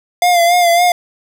square tone with vibrato, 697 Hz, F5, 4 cents flat, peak -9 dBFS, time 0.22-0.92 s, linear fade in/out 2 ms, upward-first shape sine, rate 3.6 Hz, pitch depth 46 cents each way, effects none

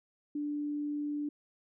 sine tone, 293.7 Hz, D4, in tune, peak -32 dBFS, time 0.35-1.29 s, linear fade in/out 5 ms, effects none

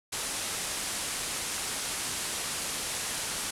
white low-pass noise, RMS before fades -34 dBFS, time 0.12-3.51 s, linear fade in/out 10 ms, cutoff 11000 Hz, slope 48 dB/octave, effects none

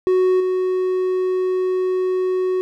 triangle tone with level steps, 370 Hz, F#4, in tune, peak -11 / -15 dBFS, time 0.07-2.61 s, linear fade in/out 0 ms, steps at 0.4 s, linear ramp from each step 5 ms, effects none

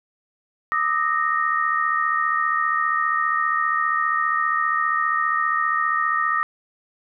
sine tone cluster, 1202 / 1277 / 1857 Hz, D6 / D#6 / A#6, +40 / +45 / -7 cents, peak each -23 dBFS, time 0.72-6.43 s, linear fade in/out 0 ms, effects none

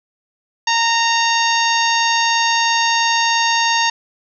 harmonic tone, 923 Hz, A#5, 17 cents flat, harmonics 1 / 2 / 3 / 4 / 5 / 6 / 7, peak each -17 / -20 / -22 / -23 / -24 / -25 / -25 dBFS, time 0.67-3.9 s, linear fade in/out 5 ms, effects none

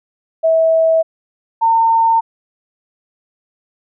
sine tone pair in turn, 649 / 908.6 Hz, E5 / A#5, -27 / -45 cents, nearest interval tritone, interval 582 cents, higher second, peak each -9 dBFS, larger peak neither, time 0.43-1.03 / 1.61-2.21 s, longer neither, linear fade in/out 20 ms, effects none

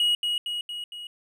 triangle tone with echo, 2900 Hz, F#7, 35 cents flat, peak -18 dBFS, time 0-0.15 s, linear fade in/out 2 ms, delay 230 ms, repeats 4, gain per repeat -4 dB, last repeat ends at 1.07 s, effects none

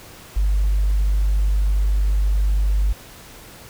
sine tone, 50 Hz, G1, 35 cents sharp, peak -14 dBFS, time 0.36-2.93 s, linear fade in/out 10 ms, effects tanh soft clip ceiling -11 dBFS + pink hiss -42 dBFS RMS until 3.69 s

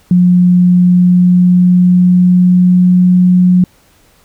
sine tone with pitch glide, 178.9 to 180.87 Hz, F3 to F#3, +42 to -39 cents, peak -4 dBFS, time 0.11-3.64 s, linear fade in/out 2 ms, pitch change +19 cents, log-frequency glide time 0.75-3.12 s, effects pink hiss -49 dBFS RMS until 4.24 s

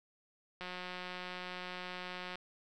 click train, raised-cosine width 0.3 ms, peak -27 dBFS, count 317, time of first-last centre 0.61-2.356 s, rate 181 Hz, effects none

